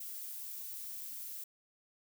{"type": "noise", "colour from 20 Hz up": "violet", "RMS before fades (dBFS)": -44, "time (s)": [0, 1.44], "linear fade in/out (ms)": 5, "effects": []}